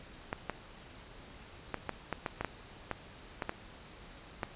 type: clicks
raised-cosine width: 0.5 ms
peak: -18 dBFS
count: 12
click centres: 0.329 / 0.497 / 1.743 / 1.893 / 2.127 / 2.262 / 2.41 / 2.447 / 2.913 / 3.422 / 3.494 / 4.432 s
effects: pink hiss -52 dBFS RMS until 4.55 s + resampled to 8000 Hz

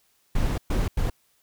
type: noise bursts at uneven times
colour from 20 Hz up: brown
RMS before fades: -23 dBFS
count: 3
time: 0.35-0.58 / 0.7-0.88 / 0.97-1.1 s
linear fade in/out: 5 ms
effects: white hiss -66 dBFS RMS until 1.42 s

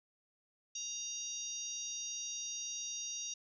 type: harmonic tone with a mistuned harmonic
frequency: 932.3 Hz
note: A#5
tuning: in tune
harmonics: 3 / 4 / 5 / 6 / 7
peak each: -50 / -47 / -51 / -41 / -48 dBFS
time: 0.75-3.34 s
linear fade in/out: 5 ms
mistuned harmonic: 6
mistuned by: +58 cents
effects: none

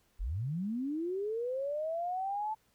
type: linear sweep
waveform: sine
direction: up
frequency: 34.65 to 880 Hz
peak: -32 dBFS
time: 0.19-2.55 s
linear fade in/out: 20 ms
effects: pink hiss -71 dBFS RMS until 2.74 s

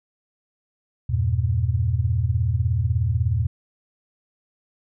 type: chord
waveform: sine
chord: E diminished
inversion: none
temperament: just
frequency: 82.41 / 98.89 / 118.67 Hz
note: E2 / G2 / Bb2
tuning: 0 / +16 / +31 cents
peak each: -23 / -24 / -22 dBFS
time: 1.09-3.47 s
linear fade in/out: 10 ms
effects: none

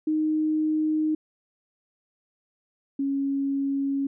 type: tone pair in turn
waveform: sine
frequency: 310 / 276.2 Hz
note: D#4 / C#4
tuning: -6 / -6 cents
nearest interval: major second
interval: 200 cents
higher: first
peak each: -21 / -23 dBFS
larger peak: first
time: 0.07-1.15 / 2.99-4.07 s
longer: neither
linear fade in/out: 5 ms
effects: none

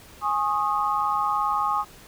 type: chord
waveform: sine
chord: Ab suspended fourth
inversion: none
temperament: equal with one note detuned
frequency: 830.6 / 1086.5 / 1244.5 Hz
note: Ab5 / Db6 / Eb6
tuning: 0 / -35 / 0 cents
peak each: -26 / -26 / -25 dBFS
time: 0.21-1.85 s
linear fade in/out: 50 ms
effects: pink hiss -48 dBFS RMS until 2.07 s

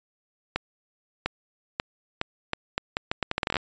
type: accelerating click train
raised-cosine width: 0.3 ms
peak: -9 dBFS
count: 18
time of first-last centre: 0.56-3.568 s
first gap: 700 ms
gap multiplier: 0.77
effects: resampled to 16000 Hz

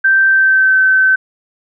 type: tone with pitch glide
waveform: sine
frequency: 1563 to 1534.4 Hz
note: G6 to G6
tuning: -6 to -37 cents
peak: -7 dBFS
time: 0.04-1.16 s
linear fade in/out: 10 ms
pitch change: -31 cents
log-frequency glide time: 0.27-0.78 s
effects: none

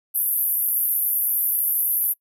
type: band-pass noise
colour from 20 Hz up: pink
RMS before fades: -22 dBFS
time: 0.14-2.14 s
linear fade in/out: 20 ms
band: 11000 to 14000 Hz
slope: 96 dB/octave
effects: noise-tail reverb RT60 0.1 s tail -25 dB re dry

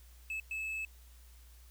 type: tone bursts at uneven times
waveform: triangle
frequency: 2605 Hz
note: E7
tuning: 21 cents flat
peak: -34 dBFS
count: 2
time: 0.3-0.4 / 0.51-0.85 s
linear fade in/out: 2 ms
effects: added 60 Hz sine -54 dBFS peak until 1.7 s + white hiss -64 dBFS RMS until 1.7 s

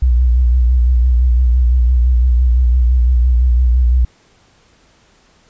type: tone with vibrato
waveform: sine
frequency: 61.3 Hz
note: B1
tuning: 12 cents flat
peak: -8 dBFS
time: 0.02-4.05 s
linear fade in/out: 5 ms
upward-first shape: sine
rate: 5.9 Hz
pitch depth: 63 cents each way
effects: pink hiss -52 dBFS RMS until 5.49 s + resampled to 16000 Hz

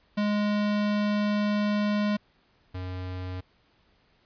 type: tone pair in turn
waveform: square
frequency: 207.7 / 91.83 Hz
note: G#3 / F#2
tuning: 0 / -13 cents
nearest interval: octave + major second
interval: 1413 cents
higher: first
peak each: -24 / -33 dBFS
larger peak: first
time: 0.17-2.17 / 2.74-3.41 s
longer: first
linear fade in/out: 10 ms
effects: pink hiss -65 dBFS RMS until 4.25 s + resampled to 11025 Hz

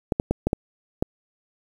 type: clicks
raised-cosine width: 2 ms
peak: -7 dBFS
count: 6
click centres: 0.122 / 0.199 / 0.31 / 0.47 / 0.531 / 1.025 s
effects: 7-bit

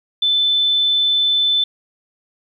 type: tone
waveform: sine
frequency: 3520 Hz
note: A7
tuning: in tune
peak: -13 dBFS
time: 0.22-1.64 s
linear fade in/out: 5 ms
effects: 9-bit

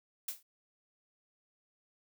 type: noise with exponential decay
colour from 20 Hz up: blue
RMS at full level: -33 dBFS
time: 0.28-0.43 s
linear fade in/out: 5 ms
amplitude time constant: 32 ms
effects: none

